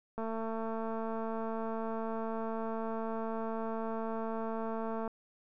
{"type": "click train", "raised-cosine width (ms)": 1, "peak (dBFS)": -25, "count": 1098, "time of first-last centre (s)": [0.18, 5.077], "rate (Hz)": 224, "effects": []}